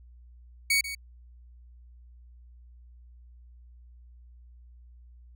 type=tone with echo; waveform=sawtooth; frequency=2238 Hz; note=C#7; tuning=16 cents sharp; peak=-18 dBFS; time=0.7-0.81 s; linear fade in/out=5 ms; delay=140 ms; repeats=1; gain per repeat=-12 dB; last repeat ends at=0.95 s; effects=added 60 Hz sine -49 dBFS peak until 5.35 s